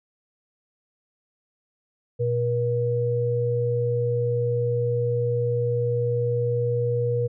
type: tone pair together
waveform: sine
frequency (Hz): 120 / 479.7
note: B2 / A#4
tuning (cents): -49 / +50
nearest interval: 2 octaves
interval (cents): 2399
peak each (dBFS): -24 / -23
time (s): 2.19-7.28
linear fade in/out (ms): 20
effects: none